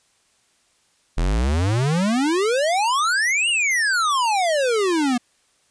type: exponential two-way sweep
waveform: square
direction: up then down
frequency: 39.08 to 2922 to 235.7 Hz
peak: -18 dBFS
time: 1.17-5.18 s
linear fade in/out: 10 ms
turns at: 3.49 s
effects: white hiss -62 dBFS RMS until 5.7 s + resampled to 22050 Hz